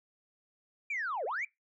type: linear two-way sweep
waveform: sine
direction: down then up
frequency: 2420 to 410 to 2420 Hz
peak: -31 dBFS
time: 0.9-1.45 s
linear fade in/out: 5 ms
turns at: 1.25 s
effects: noise-tail reverb RT60 0.2 s tail -24 dB re dry + tanh soft clip ceiling -28 dBFS